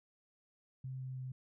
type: tone with pitch steps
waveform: sine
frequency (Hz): 130.81 / 129.98 / 129.16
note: C3 / C3 / C3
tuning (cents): 0 / -11 / -22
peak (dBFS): -40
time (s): 0.84-1.32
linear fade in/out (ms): 5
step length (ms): 160
effects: none